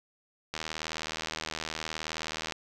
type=click train; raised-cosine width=0.2 ms; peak=-16 dBFS; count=158; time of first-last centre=0.54-2.522 s; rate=79.2 Hz; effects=none